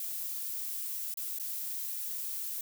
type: noise with dropouts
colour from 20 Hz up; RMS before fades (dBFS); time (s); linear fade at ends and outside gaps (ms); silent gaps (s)
violet; -37; 0-2.61; 2; 1.141-1.172 / 1.387-1.397
effects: none